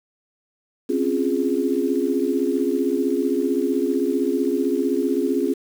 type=chord; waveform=sine; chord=Db major seventh; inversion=third; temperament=equal; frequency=261.6 / 277.2 / 349.2 / 415.3 Hz; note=C4 / Db4 / F4 / Ab4; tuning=0 / 0 / 0 / 0 cents; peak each=-24 dBFS; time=0.89-5.54 s; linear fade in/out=10 ms; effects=7-bit